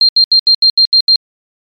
sine tone bursts, 4186 Hz, C8, in tune, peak -4 dBFS, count 8, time 0.01-1.159 s, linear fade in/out 2 ms, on 78 ms, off 75 ms, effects MP3 96 kbps

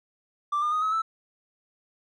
triangle tone with pitch steps, 1174.7 / 1209.1 / 1244.6 / 1281 / 1318.6 Hz, D6 / D#6 / D#6 / E6 / E6, 0 / -50 / 0 / -50 / 0 cents, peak -20 dBFS, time 0.52-1.02 s, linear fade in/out 10 ms, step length 100 ms, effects tanh soft clip ceiling -19 dBFS + resampled to 24000 Hz

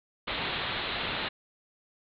white low-pass noise, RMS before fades -33 dBFS, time 0.27-1.29 s, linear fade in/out 10 ms, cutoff 4100 Hz, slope 96 dB/octave, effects none

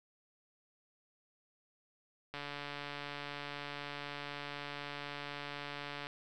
click train, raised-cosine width 0.3 ms, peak -26 dBFS, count 538, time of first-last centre 2.34-6.069 s, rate 144 Hz, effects none

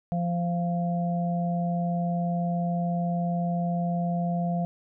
harmonic tone, 173.2 Hz, F3, 14 cents flat, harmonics 1 / 3 / 4, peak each -25 / -39 / -31 dBFS, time 0.12-4.65 s, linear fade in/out 0 ms, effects none

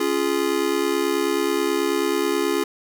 square chord, Db major, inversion none, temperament just, 277.2 / 346.5 / 415.8 Hz, Db4 / F4 / Ab4, 0 / -14 / +2 cents, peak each -27 / -24 / -24 dBFS, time 0-2.64 s, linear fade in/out 5 ms, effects none

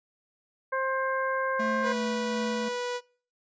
harmonic tone, 529 Hz, C5, 19 cents sharp, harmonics 1 / 2 / 3 / 4, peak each -30 / -30 / -32 / -43 dBFS, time 0.72-1.93 s, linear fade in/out 10 ms
square tone with tremolo, 220 Hz, A3, in tune, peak -31 dBFS, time 1.59-2.69 s, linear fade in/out 10 ms, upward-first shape sine, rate 2.7 Hz, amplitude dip 25%
sawtooth tone, 490 Hz, B4, 14 cents flat, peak -26 dBFS, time 1.82-3.01 s, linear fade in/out 50 ms
effects noise-tail reverb RT60 0.4 s tail -21 dB re dry + resampled to 16000 Hz

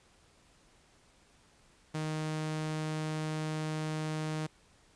sawtooth tone, 155.56 Hz, D#3, in tune, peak -29 dBFS, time 1.94-4.47 s, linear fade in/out 10 ms, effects pink hiss -64 dBFS RMS until 4.95 s + resampled to 22050 Hz

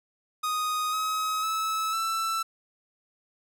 45% pulse tone with pitch steps, 1244.5 / 1272.1 / 1300.3 / 1329.2 Hz, D#6 / D#6 / E6 / E6, 0 / +38 / -24 / +14 cents, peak -26 dBFS, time 0.43-2.43 s, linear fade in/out 10 ms, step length 500 ms, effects none

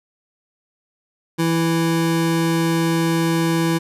square tone pair together, 165.2 / 330.6 Hz, E3 / E4, +4 / +5 cents, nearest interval octave, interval 1201 cents, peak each -20 dBFS, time 1.38-3.79 s, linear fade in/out 20 ms, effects resampled to 32000 Hz

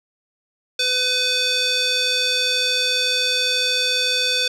square tone with band-pass filter, 503 Hz, B4, 32 cents sharp, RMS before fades -20 dBFS, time 0.79-4.48 s, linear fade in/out 5 ms, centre 4100 Hz, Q 2.6, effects resampled to 32000 Hz

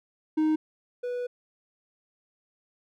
triangle tone pair in turn, 311.1 / 491 Hz, D#4 / B4, 0 / -10 cents, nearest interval minor sixth, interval 790 cents, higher second, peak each -19 / -27 dBFS, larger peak first, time 0.37-0.56 / 1.03-1.27 s, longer second, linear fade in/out 10 ms, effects none

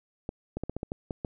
clicks, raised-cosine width 2 ms, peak -19 dBFS, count 9, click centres 0.291 / 0.57 / 0.636 / 0.696 / 0.766 / 0.831 / 0.919 / 1.108 / 1.248 s, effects none

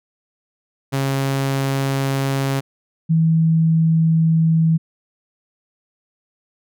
sawtooth / sine tone pair in turn, 136.3 / 162.09 Hz, C#3 / E3, -29 / -29 cents, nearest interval minor third, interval 300 cents, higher second, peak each -14 / -12 dBFS, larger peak second, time 0.92-2.61 / 3.09-4.78 s, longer neither, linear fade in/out 20 ms, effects none

